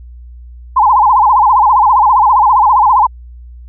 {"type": "tone with vibrato", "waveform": "sine", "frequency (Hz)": 932.3, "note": "A#5", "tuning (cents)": 0, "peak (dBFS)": -5, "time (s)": [0.76, 3.07], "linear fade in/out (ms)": 10, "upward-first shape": "sine", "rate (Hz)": 15, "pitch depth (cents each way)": 220, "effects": ["added 60 Hz sine -30 dBFS peak until 3.68 s"]}